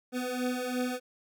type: beating tone pair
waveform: 25% pulse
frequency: 248.4 / 251.3 Hz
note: B3 / B3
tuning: +10 / +30 cents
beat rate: 2.9 Hz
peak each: -31 / -28 dBFS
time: 0.12-1 s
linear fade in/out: 50 ms
effects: none